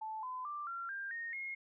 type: tone with pitch steps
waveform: sine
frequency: 874 / 1015.6 / 1180.2 / 1371.5 / 1593.7 / 1851.9 / 2152 Hz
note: A5 / B5 / D6 / F6 / G6 / A#6 / C7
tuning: -12 / +48 / +8 / -32 / +28 / -12 / +48 cents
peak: -39 dBFS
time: 0.01-1.55 s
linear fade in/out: 10 ms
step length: 220 ms
effects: none